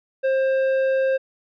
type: tone with tanh clipping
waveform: triangle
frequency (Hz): 531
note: C5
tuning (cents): +25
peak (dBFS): -19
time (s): 0.23-1.18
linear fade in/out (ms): 20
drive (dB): 13
effects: none